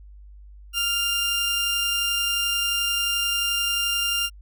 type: tone pair together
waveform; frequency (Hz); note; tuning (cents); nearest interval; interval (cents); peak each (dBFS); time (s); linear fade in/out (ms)
sawtooth; 1384.3 / 2800; F6 / F7; -16 / +4; octave; 1220; -27 / -19; 0.73-4.3; 50
effects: added 50 Hz sine -42 dBFS peak until 4.41 s